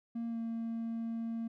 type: tone with pitch glide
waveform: triangle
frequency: 231.8 to 228.6 Hz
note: A#3 to A#3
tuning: -10 to -34 cents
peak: -32 dBFS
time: 0.15-1.48 s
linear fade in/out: 10 ms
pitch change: -24 cents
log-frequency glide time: 0.28-0.38 s
effects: tanh soft clip ceiling -28 dBFS